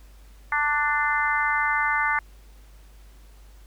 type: harmonic tone with a mistuned harmonic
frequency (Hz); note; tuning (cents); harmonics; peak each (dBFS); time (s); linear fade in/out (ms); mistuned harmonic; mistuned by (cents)
295.6; D4; +11; 3 / 4 / 5 / 6 / 7; -27 / -27 / -27 / -27 / -27; 0.52-2.19; 2; 4; -19
effects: added 50 Hz sine -46 dBFS peak until 3.66 s + pink hiss -58 dBFS RMS until 3.66 s